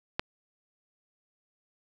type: click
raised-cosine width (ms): 0.3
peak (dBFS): -11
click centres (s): 0.195
effects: none